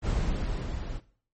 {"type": "noise with level ramp", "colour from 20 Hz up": "brown", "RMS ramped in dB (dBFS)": [-25, -36], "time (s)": [0.02, 1.01], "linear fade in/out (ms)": 50, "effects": ["noise-tail reverb RT60 0.5 s tail -17 dB re dry", "MP3 32 kbps"]}